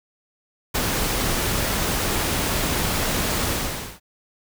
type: noise with ADSR envelope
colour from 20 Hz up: pink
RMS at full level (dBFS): -21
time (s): 0.74-4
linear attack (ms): 14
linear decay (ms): 30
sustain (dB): -2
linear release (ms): 510
effects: none